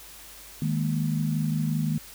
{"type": "chord", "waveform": "sine", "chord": "D# suspended fourth", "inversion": "none", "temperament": "equal", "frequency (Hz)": [155.56, 207.7, 233.1], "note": ["D#3", "G#3", "A#3"], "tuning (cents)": [0, 0, 0], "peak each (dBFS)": [-25, -31, -30], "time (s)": [0.62, 1.98], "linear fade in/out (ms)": 2, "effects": ["added 50 Hz sine -54 dBFS peak until 2.14 s", "white hiss -46 dBFS RMS until 2.14 s"]}